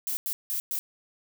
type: noise bursts at uneven times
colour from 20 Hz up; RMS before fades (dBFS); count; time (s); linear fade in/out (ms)
violet; -30; 4; 0.07-0.17 / 0.26-0.33 / 0.5-0.6 / 0.71-0.79; 0
effects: none